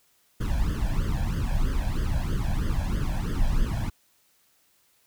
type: noise with flanger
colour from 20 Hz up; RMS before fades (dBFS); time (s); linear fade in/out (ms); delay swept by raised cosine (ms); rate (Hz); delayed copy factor
brown; -25; 0.4-3.9; 10; 0.61 to 1.25; 3.1; +0.95
effects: white hiss -65 dBFS RMS until 5.06 s